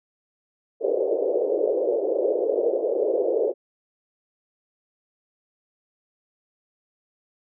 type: band-pass noise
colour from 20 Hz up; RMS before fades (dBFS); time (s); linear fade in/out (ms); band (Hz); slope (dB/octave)
white; -23; 0.8-3.54; 50; 380 to 550; 48
effects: none